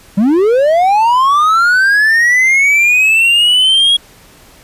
triangle linear sweep, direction up, 185 to 3322 Hz, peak -5 dBFS, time 0.17-3.97 s, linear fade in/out 10 ms, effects pink hiss -42 dBFS RMS until 4.63 s + resampled to 32000 Hz

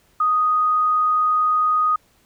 sine tone, 1244.5 Hz, D#6, in tune, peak -15 dBFS, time 0.2-1.96 s, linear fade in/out 5 ms, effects pink hiss -59 dBFS RMS until 2.25 s

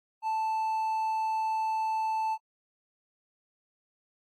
triangle tone, 880 Hz, A5, in tune, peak -25 dBFS, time 0.22-2.38 s, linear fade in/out 50 ms, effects AAC 48 kbps

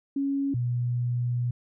sine tone pair in turn, 277.2 / 121.78 Hz, C#4 / B2, 0 / -24 cents, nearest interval octave + major second, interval 1424 cents, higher first, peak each -24 dBFS, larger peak neither, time 0.16-0.54 / 0.54-1.51 s, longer second, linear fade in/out 5 ms, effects none

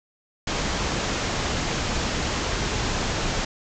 pink low-pass noise, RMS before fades -26 dBFS, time 0.47-3.45 s, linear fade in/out 5 ms, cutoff 7400 Hz, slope 96 dB/octave, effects none

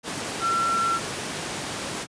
sine tone in noise, 1355 Hz, E6, 47 cents sharp, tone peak -21 dBFS, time 0.4-1 s, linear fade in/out 50 ms, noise pink, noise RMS -30 dBFS, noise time 0.03-2.07 s, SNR +6 dB, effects high-pass 150 Hz 12 dB/octave + resampled to 22050 Hz

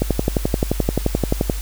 click train, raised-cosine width 2 ms, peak -3 dBFS, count 18, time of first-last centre 0.02-1.498 s, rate 11.5 Hz, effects added 50 Hz sine -23 dBFS peak until 1.61 s + white hiss -35 dBFS RMS until 1.61 s

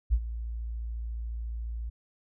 sine tone with ADSR envelope, 57.1 Hz, A#1, 35 cents flat, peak -18 dBFS, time 0.1-1.9 s, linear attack 31 ms, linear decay 59 ms, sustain -14 dB, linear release 13 ms, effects none

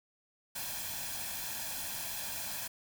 white noise with comb filter, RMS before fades -39 dBFS, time 0.55-2.68 s, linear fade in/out 10 ms, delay 1.2 ms, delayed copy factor +0.65, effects none

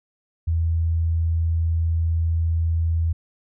sine tone, 82.41 Hz, E2, in tune, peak -18 dBFS, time 0.47-3.13 s, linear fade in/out 10 ms, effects none

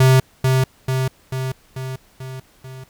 square tone with echo, 130.8 Hz, C3, in tune, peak -10 dBFS, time 0-0.2 s, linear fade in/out 5 ms, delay 440 ms, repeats 6, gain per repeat -4 dB, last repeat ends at 2.84 s, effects pink hiss -54 dBFS RMS until 2.89 s

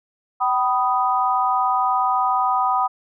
sine chord, G augmented, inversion none, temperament equal with one note detuned, 764.8 / 987.8 / 1244.5 Hz, G5 / B5 / D#6, -43 / 0 / 0 cents, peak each -21 dBFS, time 0.4-2.88 s, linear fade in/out 20 ms, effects none

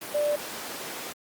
sine tone in noise, 590 Hz, D5, 8 cents sharp, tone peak -22 dBFS, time 0.14-0.36 s, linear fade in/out 10 ms, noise pink, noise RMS -35 dBFS, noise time 0.01-1.13 s, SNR +10 dB, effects high-pass 300 Hz 12 dB/octave + Opus 32 kbps

